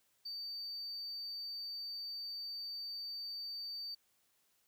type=tone; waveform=triangle; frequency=4603 Hz; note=D8; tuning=36 cents flat; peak=-39 dBFS; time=0.25-3.95 s; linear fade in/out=10 ms; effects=tanh soft clip ceiling -35 dBFS + white hiss -75 dBFS RMS until 4.67 s